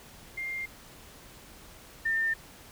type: tone pair in turn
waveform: sine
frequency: 2109 / 1803.3 Hz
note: C7 / A6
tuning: +13 / +42 cents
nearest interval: minor third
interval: 271 cents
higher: first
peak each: -32 / -25 dBFS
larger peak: second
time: 0.37-0.66 / 2.05-2.34 s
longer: neither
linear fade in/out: 10 ms
effects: pink hiss -51 dBFS RMS until 2.71 s